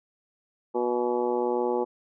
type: harmonic tone with a mistuned harmonic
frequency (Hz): 121.7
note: B2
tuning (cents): -25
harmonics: 2 / 3 / 4 / 5 / 6 / 7 / 8 / 9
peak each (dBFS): -34 / -27 / -28 / -37 / -41 / -31 / -41 / -42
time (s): 0.74-1.85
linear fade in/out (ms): 20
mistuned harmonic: 9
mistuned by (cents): +57
effects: none